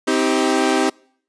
sawtooth chord, C minor, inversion none, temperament equal with one note detuned, 261.6 / 318 / 392 Hz, C4 / Eb4 / G4, 0 / +38 / 0 cents, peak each -16 dBFS, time 0.07-0.9 s, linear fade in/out 10 ms, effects noise-tail reverb RT60 0.6 s tail -26 dB re dry + resampled to 22050 Hz

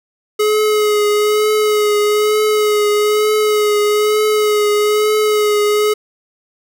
square tone with vibrato, 422.1 Hz, G#4, 28 cents sharp, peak -12 dBFS, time 0.39-5.94 s, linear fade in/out 10 ms, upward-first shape triangle, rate 1.1 Hz, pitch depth 27 cents each way, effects none

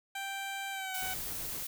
15% pulse tone with pitch glide, 784 to 751.2 Hz, G5 to F#5, 0 to +26 cents, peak -30 dBFS, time 0.15-1.14 s, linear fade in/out 5 ms, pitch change -74 cents, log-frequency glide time 0.71-0.96 s
blue noise, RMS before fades -39 dBFS, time 0.94-1.67 s, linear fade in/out 5 ms
pink noise with tremolo, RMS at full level -46 dBFS, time 1.02-1.63 s, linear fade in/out 2 ms, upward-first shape square, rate 8 Hz, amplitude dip 30%
effects none

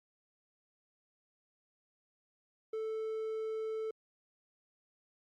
triangle tone, 440 Hz, A4, in tune, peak -33 dBFS, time 2.73-3.91 s, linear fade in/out 5 ms, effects Opus 48 kbps

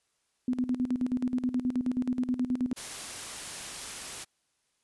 sine tone with tremolo, 250.8 Hz, B3, 27 cents sharp, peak -24 dBFS, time 0.48-2.73 s, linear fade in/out 2 ms, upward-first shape square, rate 9.4 Hz, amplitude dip 75%
white noise, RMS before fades -39 dBFS, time 2.76-4.25 s, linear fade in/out 20 ms
effects white hiss -75 dBFS RMS until 4.83 s + resampled to 24000 Hz

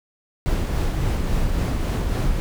brown noise with tremolo, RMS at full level -20 dBFS, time 0.46-2.4 s, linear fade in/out 0 ms, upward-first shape sine, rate 3.6 Hz, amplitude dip 30%, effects none

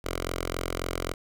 5% pulse tone with notch filter, 43.73 Hz, F1, 3 cents sharp, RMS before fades -32 dBFS, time 0.04-1.14 s, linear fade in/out 10 ms, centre 180 Hz, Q 0.61, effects none

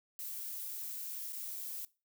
violet noise with dropouts, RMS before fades -42 dBFS, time 0.19-1.85 s, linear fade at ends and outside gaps 1 ms, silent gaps 1.324-1.329 s, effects noise-tail reverb RT60 0.3 s tail -21 dB re dry

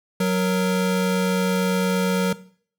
square tone pair together, 185.01 / 466.2 Hz, F#3 / A#4, 0 / 0 cents, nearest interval octave + major third, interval 1600 cents, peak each -20 / -25 dBFS, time 0.2-2.33 s, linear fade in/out 5 ms, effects noise-tail reverb RT60 0.5 s tail -17 dB re dry

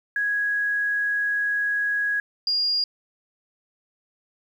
sine tone pair in turn, 1661.2 / 4831 Hz, G#6 / D8, 0 / +48 cents, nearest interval octave + tritone, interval 1848 cents, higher second, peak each -21 / -20 dBFS, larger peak second, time 0.16-2.2 / 2.47-2.84 s, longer first, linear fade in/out 2 ms, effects 9-bit

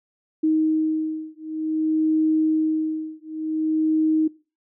sine beating tone pair, 313.7 / 314.24 Hz, D#4 / D#4, +14 / +17 cents, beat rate 0.54 Hz, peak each -22 dBFS, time 0.43-4.28 s, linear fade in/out 10 ms, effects noise-tail reverb RT60 0.3 s tail -19 dB re dry

